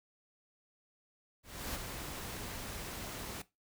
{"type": "noise with ADSR envelope", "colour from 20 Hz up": "pink", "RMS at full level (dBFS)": -38, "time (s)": [1.43, 3.42], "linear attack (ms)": 320, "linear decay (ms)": 15, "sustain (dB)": -5, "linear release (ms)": 5, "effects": ["noise-tail reverb RT60 0.2 s tail -17 dB re dry"]}